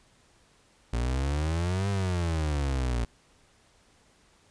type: exponential two-way sweep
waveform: 35% pulse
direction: up then down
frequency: 57.2 to 100.8 to 57.2 Hz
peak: -24 dBFS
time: 0.93-3.05 s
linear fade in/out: 5 ms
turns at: 1.89 s
effects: pink hiss -62 dBFS RMS until 4.5 s + resampled to 22050 Hz